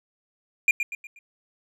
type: tone with echo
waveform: triangle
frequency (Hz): 2400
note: D7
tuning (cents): +37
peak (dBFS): -13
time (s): 0.68-0.71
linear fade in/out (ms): 2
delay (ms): 120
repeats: 4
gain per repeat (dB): -8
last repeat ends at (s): 1.19
effects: none